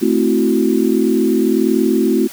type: chord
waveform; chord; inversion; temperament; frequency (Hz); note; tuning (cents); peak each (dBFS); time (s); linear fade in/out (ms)
sine; F# half-diminished seventh; first; equal; 220 / 261.6 / 329.6 / 370; A3 / C4 / E4 / F#4; 0 / 0 / 0 / 0; -17; 0.01-2.28; 20
effects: white hiss -35 dBFS RMS until 2.32 s